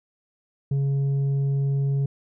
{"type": "tone with tanh clipping", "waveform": "sine", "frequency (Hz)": 138.59, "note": "C#3", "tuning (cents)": 0, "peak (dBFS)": -21, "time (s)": [0.71, 2.06], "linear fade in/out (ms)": 5, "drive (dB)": 4, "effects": []}